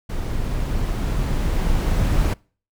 brown noise with level ramp, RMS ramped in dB -25 to -17 dBFS, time 0.09-2.34 s, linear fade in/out 10 ms, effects noise-tail reverb RT60 0.4 s tail -25 dB re dry

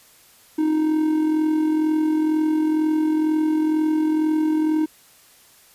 triangle tone with amplitude modulation, 311.1 Hz, D#4, in tune, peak -13 dBFS, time 0.58-4.86 s, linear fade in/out 10 ms, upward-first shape sine, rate 42.1 Hz, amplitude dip 45%, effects white hiss -52 dBFS RMS until 5.74 s + resampled to 32000 Hz

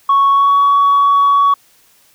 sine tone with pitch glide, 1109 to 1125.8 Hz, C#6 to C#6, 0 to +26 cents, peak -6 dBFS, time 0.09-1.54 s, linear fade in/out 5 ms, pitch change +26 cents, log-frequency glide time 0.31-0.55 s, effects tanh soft clip ceiling -5 dBFS + white hiss -51 dBFS RMS until 2.14 s

